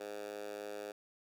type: tone with high-pass filter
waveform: 10% pulse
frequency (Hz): 103.6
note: G#2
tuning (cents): -4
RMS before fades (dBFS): -44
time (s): 0-0.92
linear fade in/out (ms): 5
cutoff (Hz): 460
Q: 2.2
effects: none